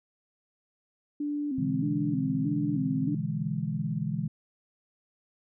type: tone with vibrato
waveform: sine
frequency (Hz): 277.2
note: C#4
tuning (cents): 0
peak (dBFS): -28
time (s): 1.2-3.15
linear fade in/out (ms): 5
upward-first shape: square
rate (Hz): 1.6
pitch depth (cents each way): 94
type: chord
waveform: sine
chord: E dominant seventh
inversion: second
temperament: equal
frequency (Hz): 123.47 / 146.83 / 164.81 / 207.7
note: B2 / D3 / E3 / G#3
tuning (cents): 0 / 0 / 0 / 0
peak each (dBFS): -36 / -33 / -32 / -34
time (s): 1.58-4.28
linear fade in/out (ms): 5
effects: none